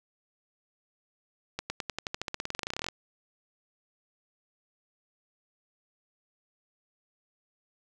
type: accelerating click train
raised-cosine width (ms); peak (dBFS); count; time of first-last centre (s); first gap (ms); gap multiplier
0.2; -15; 25; 1.59-2.886; 110; 0.93
effects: none